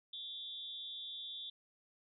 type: tone with amplitude modulation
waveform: sine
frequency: 3516 Hz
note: A7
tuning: 2 cents flat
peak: -39 dBFS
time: 0.13-1.5 s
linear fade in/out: 5 ms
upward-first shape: sine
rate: 282 Hz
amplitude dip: 90%
effects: none